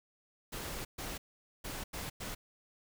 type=noise bursts at uneven times; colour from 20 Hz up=pink; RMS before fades=-41 dBFS; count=5; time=0.52-0.85 / 0.98-1.18 / 1.64-1.84 / 1.93-2.1 / 2.2-2.35 s; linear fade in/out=10 ms; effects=none